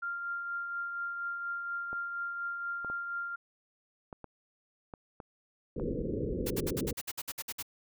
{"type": "tone with tremolo", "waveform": "sine", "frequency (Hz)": 1393, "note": "F6", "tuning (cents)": -5, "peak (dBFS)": -32, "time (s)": [0.02, 3.36], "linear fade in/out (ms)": 10, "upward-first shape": "triangle", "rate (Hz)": 4.2, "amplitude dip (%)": 40}
{"type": "clicks", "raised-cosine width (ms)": 1, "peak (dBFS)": -29, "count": 8, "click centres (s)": [1.93, 2.847, 2.9, 4.128, 4.243, 4.938, 5.202, 5.798]}
{"type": "low-pass noise", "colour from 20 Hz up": "white", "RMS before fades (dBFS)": -34, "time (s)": [5.76, 6.93], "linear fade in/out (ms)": 5, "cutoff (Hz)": 520, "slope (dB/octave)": 96}
{"type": "noise bursts", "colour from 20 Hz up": "white", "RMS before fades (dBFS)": -37, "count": 12, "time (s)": [6.46, 7.627], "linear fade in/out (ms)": 10, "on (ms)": 45, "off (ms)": 57}
{"effects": []}